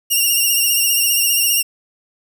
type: tone with vibrato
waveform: 5% pulse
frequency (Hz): 2800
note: F7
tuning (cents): +4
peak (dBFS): -5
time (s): 0.1-1.63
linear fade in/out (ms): 20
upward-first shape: sine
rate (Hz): 15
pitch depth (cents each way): 44
effects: none